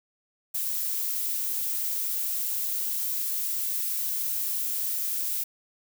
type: noise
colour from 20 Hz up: violet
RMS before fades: -29 dBFS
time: 0.54-5.44 s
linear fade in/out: 10 ms
effects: none